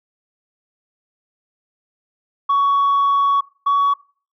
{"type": "tone pair in turn", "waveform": "sine", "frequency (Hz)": [1120, 1126], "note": ["C#6", "C#6"], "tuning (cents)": [18, 27], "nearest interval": "unison", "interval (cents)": 9, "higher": "second", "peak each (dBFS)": -11, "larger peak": "neither", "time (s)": [[2.49, 3.41], [3.66, 3.94]], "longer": "first", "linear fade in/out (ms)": 10, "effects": ["noise-tail reverb RT60 0.4 s tail -21 dB re dry", "tanh soft clip ceiling -11 dBFS"]}